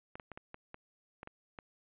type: clicks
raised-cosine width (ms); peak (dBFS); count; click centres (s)
0.5; -30; 9; 0.155 / 0.198 / 0.317 / 0.375 / 0.544 / 0.744 / 1.231 / 1.274 / 1.588
effects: resampled to 8000 Hz